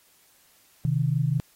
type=tone pair together; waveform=sine; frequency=130.32 / 155.56 Hz; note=C3 / D#3; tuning=-7 / 0 cents; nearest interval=minor third; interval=307 cents; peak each=-24 dBFS; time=0.85-1.4 s; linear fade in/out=0 ms; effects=white hiss -60 dBFS RMS until 1.55 s + AAC 48 kbps